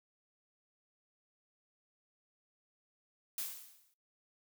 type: noise with exponential decay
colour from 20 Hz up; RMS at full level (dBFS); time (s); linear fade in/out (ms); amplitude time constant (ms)
blue; -36; 3.38-3.94; 2; 120
effects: noise-tail reverb RT60 0.3 s tail -25 dB re dry